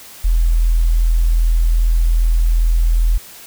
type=tone; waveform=sine; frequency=41.28 Hz; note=E1; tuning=3 cents sharp; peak=-10 dBFS; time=0.24-3.18 s; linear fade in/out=10 ms; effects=white hiss -38 dBFS RMS until 3.46 s